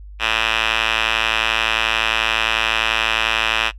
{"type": "tone with band-pass filter", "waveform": "5% pulse", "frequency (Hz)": 111.4, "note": "A2", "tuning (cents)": 22, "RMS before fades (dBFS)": -19, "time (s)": [0.19, 3.72], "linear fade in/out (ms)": 50, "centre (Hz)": 2400, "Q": 7.5, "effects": ["noise-tail reverb RT60 0.1 s tail -21 dB re dry", "added 50 Hz sine -34 dBFS peak until 3.78 s"]}